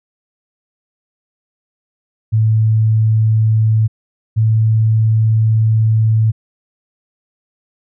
sine tone pair in turn, 110 / 110.49 Hz, A2 / A2, 0 / +8 cents, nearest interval unison, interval 8 cents, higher second, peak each -9 dBFS, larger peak neither, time 2.32-3.88 / 4.36-6.32 s, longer second, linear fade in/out 20 ms, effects none

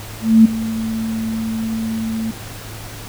sine tone with ADSR envelope, 223 Hz, A3, 23 cents sharp, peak -3 dBFS, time 0.21-2.31 s, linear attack 240 ms, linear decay 10 ms, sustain -16 dB, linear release 4 ms, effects added 107 Hz sine -34 dBFS peak until 3.08 s + pink hiss -34 dBFS RMS until 3.08 s

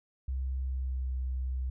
sine tone with pitch glide, 65.41 to 64.14 Hz, C2 to C2, 0 to -34 cents, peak -30 dBFS, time 0.28-1.7 s, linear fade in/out 5 ms, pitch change -34 cents, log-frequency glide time 0.58-1.12 s, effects none

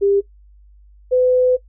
sine tone pair in turn, 399.2 / 504.7 Hz, G4 / B4, +32 / +38 cents, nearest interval major third, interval 406 cents, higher second, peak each -12 / -11 dBFS, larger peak second, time 0.01-0.21 / 1.11-1.57 s, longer second, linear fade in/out 20 ms, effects noise-tail reverb RT60 0.1 s tail -17 dB re dry + added 50 Hz sine -44 dBFS peak until 1.68 s

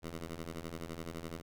10% pulse ring-modulated tone, 83.4 Hz, E2, 21 cents sharp, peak -30 dBFS, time 0.02-1.42 s, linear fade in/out 20 ms, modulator 77.5 Hz, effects none

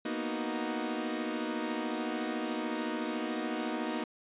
sawtooth chord, B major seventh, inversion third, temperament equal, 233.1 / 246.9 / 311.1 / 370 Hz, A#3 / B3 / D#4 / F#4, 0 / 0 / 0 / 0 cents, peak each -34 / -35 / -32 / -37 dBFS, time 0.05-4.04 s, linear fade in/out 5 ms, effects resampled to 8000 Hz

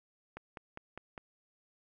click train, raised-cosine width 0.5 ms, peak -28 dBFS, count 5, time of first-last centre 0.37-1.178 s, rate 4.95 Hz, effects none

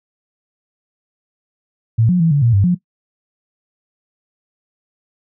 sine tone with pitch steps, 113.4 / 179.4 / 164.4 / 143.3 / 117.7 / 99.1 / 177.8 Hz, A#2 / F3 / E3 / D3 / A#2 / G2 / F3, -47 / +47 / -4 / -42 / +17 / +19 / +31 cents, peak -10 dBFS, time 1.98-2.75 s, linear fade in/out 10 ms, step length 110 ms, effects noise-tail reverb RT60 0.1 s tail -17 dB re dry

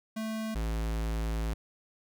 square tone pair in turn, 220 / 55 Hz, A3 / A1, 0 / 0 cents, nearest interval 2 octaves, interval 2400 cents, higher first, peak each -33 / -30 dBFS, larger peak second, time 0.16-0.55 / 0.55-1.54 s, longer second, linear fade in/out 10 ms, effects none

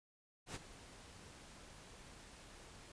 pink noise with ADSR envelope, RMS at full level -44 dBFS, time 0.46-2.92 s, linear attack 90 ms, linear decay 29 ms, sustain -13 dB, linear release 5 ms, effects resampled to 22050 Hz

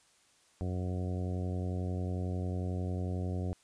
harmonic tone, 91.1 Hz, F#2, 26 cents flat, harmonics 1 / 2 / 3 / 4 / 5 / 6 / 7 / 8, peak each -33 / -39 / -43 / -45 / -47 / -49 / -50 / -51 dBFS, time 0.61-3.53 s, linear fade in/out 0 ms, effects white hiss -66 dBFS RMS until 3.63 s + resampled to 22050 Hz

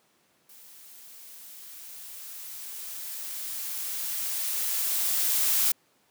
blue noise with level ramp, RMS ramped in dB -51 to -23 dBFS, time 0.49-5.72 s, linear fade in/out 5 ms, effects pink hiss -66 dBFS RMS until 6.1 s + high-pass 200 Hz 12 dB/octave

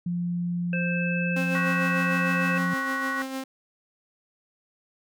sine tone with pitch glide, 174.61 to 176.74 Hz, F3 to F3, 0 to +21 cents, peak -25 dBFS, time 0.06-2.74 s, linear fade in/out 5 ms, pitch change +21 cents, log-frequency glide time 1.14-2.15 s
harmonic tone, 523.3 Hz, C5, in tune, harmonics 1 / 3 / 5, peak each -34 / -32 / -30 dBFS, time 0.73-2.58 s, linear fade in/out 2 ms
sawtooth tone with tremolo, 265.1 Hz, C4, 23 cents sharp, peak -25 dBFS, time 1.36-3.44 s, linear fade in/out 5 ms, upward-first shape sine, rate 6.6 Hz, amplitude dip 45%
sine chord, F# major, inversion second, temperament equal with one note detuned, 1108.7 / 1480 / 1904.9 Hz, C#6 / F#6 / A#6, 0 / 0 / +37 cents, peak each -31 dBFS, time 1.55-3.22 s, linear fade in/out 0 ms
effects none

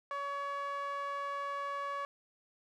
sawtooth tone with band-pass filter, 564 Hz, C#5, 30 cents sharp, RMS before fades -38 dBFS, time 0.11-2.05 s, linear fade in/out 0 ms, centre 1200 Hz, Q 2.6, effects none

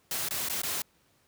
white noise with dropouts, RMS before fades -32 dBFS, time 0.11-0.82 s, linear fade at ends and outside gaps 2 ms, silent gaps 0.287-0.308 / 0.487-0.497 / 0.618-0.633 s, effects pink hiss -67 dBFS RMS until 1.27 s + high-pass 60 Hz 12 dB/octave

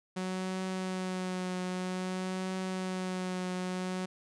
sawtooth tone with vibrato, 185 Hz, F#3, in tune, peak -29 dBFS, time 0.16-4.06 s, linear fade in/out 10 ms, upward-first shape triangle, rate 0.52 Hz, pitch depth 24 cents each way, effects resampled to 22050 Hz

